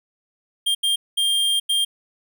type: tone bursts at uneven times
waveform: square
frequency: 3200 Hz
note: G7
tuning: 35 cents sharp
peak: -18 dBFS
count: 4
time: 0.66-0.75 / 0.83-0.96 / 1.17-1.6 / 1.69-1.85 s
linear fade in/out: 10 ms
effects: none